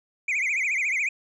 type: tone with vibrato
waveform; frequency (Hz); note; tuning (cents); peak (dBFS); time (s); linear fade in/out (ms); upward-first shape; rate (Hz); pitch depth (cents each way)
triangle; 2246; C#7; +22; -21; 0.28-1.09; 5; triangle; 14; 210
effects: resampled to 22050 Hz